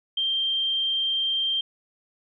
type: tone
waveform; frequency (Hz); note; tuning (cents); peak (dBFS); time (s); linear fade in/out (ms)
sine; 3165; G7; +16; -22; 0.17-1.61; 5
effects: none